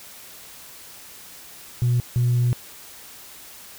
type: tone bursts at uneven times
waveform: sine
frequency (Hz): 122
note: B2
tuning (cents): -21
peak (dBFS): -15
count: 2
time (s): 1.82-2 / 2.16-2.53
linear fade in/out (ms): 0
effects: tanh soft clip ceiling -14 dBFS + white hiss -43 dBFS RMS until 3.78 s